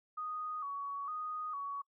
sine tone with vibrato, 1181 Hz, D6, 9 cents sharp, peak -37 dBFS, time 0.17-1.82 s, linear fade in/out 10 ms, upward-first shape square, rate 1.1 Hz, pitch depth 86 cents each way, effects noise-tail reverb RT60 0.1 s tail -25 dB re dry

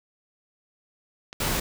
click, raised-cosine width 0.2 ms, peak -21 dBFS, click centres 1.329 s
pink noise, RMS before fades -26 dBFS, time 1.4-1.6 s, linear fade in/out 5 ms
effects none

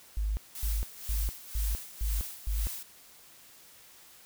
sine tone bursts, 51.8 Hz, G#1, 4 cents flat, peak -27 dBFS, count 6, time 0.17-2.67 s, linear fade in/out 0 ms, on 200 ms, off 260 ms
blue noise with tremolo, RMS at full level -38 dBFS, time 0.55-2.83 s, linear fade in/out 2 ms, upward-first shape sine, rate 2 Hz, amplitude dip 75%
effects white hiss -55 dBFS RMS until 4.25 s

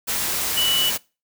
sine tone in noise, 2960 Hz, F#7, in tune, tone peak -18 dBFS, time 0.56-0.91 s, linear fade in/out 20 ms, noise white, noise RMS -24 dBFS, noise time 0.07-0.98 s, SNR +3 dB, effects noise-tail reverb RT60 0.3 s tail -23 dB re dry

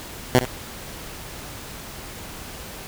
10% pulse tone with echo, 125.7 Hz, B2, 31 cents sharp, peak -4 dBFS, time 0.35-0.39 s, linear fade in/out 0 ms, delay 62 ms, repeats 1, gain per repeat -12 dB, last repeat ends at 0.452 s, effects pink hiss -37 dBFS RMS until 2.87 s

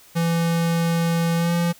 square tone with pitch glide, 167.6 to 171.22 Hz, E3 to F3, +29 to -34 cents, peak -19 dBFS, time 0.15-1.73 s, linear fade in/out 20 ms, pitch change +37 cents, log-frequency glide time 1.36-1.53 s, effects white hiss -50 dBFS RMS until 1.79 s

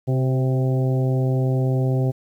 harmonic tone with a mistuned harmonic, 130.81 Hz, C3, in tune, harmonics 1 / 2 / 3 / 4 / 5 / 6, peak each -18 / -28 / -28 / -31 / -34 / -38 dBFS, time 0.07-2.12 s, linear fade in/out 20 ms, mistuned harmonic 3, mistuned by -22 cents, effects 9-bit

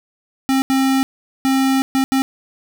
square tone bursts at uneven times, 266.8 Hz, C4, 34 cents sharp, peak -14 dBFS, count 5, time 0.49-0.62 / 0.7-1.03 / 1.45-1.82 / 1.95-2.04 / 2.12-2.22 s, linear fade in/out 0 ms, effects none

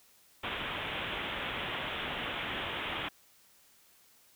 white low-pass noise, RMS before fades -37 dBFS, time 0.43-3.09 s, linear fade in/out 10 ms, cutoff 3500 Hz, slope 96 dB/octave, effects white hiss -63 dBFS RMS until 4.35 s

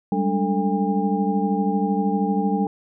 sine tone cluster, 194 / 206.8 / 291.2 / 444 / 805 Hz, G3 / G#3 / D4 / A4 / G5, -18 / -7 / -15 / +16 / +46 cents, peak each -22 / -25 / -27 / -28 / -26 dBFS, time 0.12-2.67 s, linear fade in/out 2 ms, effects none

